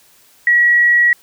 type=tone; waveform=sine; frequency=1919 Hz; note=A#6; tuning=50 cents sharp; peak=-8 dBFS; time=0.47-1.13 s; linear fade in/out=2 ms; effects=white hiss -50 dBFS RMS until 1.22 s